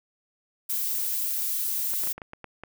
violet noise, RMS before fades -28 dBFS, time 0.69-2.13 s, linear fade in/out 10 ms
clicks, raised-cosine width 0.5 ms, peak -24 dBFS, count 8, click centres 1.937 / 2.036 / 2.073 / 2.18 / 2.218 / 2.334 / 2.443 / 2.636 s
effects none

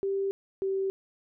sine tone pair in turn, 392 / 386.4 Hz, G4 / G4, 0 / -25 cents, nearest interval unison, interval 25 cents, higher first, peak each -26 dBFS, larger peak neither, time 0.03-0.31 / 0.62-0.9 s, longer neither, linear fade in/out 0 ms, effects none

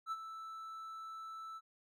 triangle tone with ADSR envelope, 1318.5 Hz, E6, in tune, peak -33 dBFS, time 0.06-1.61 s, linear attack 57 ms, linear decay 39 ms, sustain -10 dB, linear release 43 ms, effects none

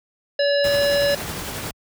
harmonic tone, 570 Hz, C#5, 48 cents sharp, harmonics 1 / 3 / 5 / 7 / 9, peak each -17 / -26 / -31 / -29 / -29 dBFS, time 0.39-1.15 s, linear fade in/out 5 ms
pink noise with tremolo, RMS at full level -28 dBFS, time 0.64-1.71 s, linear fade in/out 2 ms, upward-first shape triangle, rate 11 Hz, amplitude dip 30%
effects high-pass 60 Hz 12 dB/octave

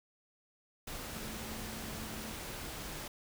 sine tone in noise, 219.9 Hz, A3, 1 cent flat, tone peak -47 dBFS, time 1.13-2.33 s, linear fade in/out 5 ms, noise pink, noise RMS -43 dBFS, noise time 0.87-3.08 s, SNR -7 dB, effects none

